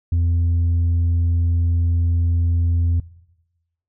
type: tone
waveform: sine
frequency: 85 Hz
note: F2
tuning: 46 cents flat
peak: -12 dBFS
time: 0.12-3 s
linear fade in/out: 5 ms
effects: noise-tail reverb RT60 1.0 s tail -23 dB re dry + tanh soft clip ceiling -14 dBFS